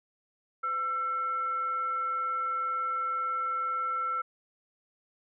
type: tone with frequency modulation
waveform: sine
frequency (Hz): 1341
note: E6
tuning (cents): +29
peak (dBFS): -28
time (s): 0.63-4.22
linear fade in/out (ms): 10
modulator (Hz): 832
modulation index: 0.25
effects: none